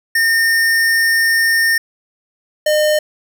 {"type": "tone pair in turn", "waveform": "square", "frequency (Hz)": [1822, 608], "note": ["A#6", "D#5"], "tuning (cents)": [-40, -40], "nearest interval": "octave + perfect fifth", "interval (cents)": 1900, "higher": "first", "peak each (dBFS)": [-12, -12], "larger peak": "neither", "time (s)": [[0.15, 1.78], [2.66, 2.99]], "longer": "first", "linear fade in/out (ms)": 5, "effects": []}